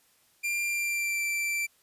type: tone with pitch glide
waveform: 45% pulse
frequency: 2385 to 2343 Hz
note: D7 to D7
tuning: +26 to -5 cents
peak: -27 dBFS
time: 0.43-1.67 s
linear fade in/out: 20 ms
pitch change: -31 cents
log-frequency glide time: 0.63-1.22 s
effects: white hiss -65 dBFS RMS until 1.82 s + resampled to 32000 Hz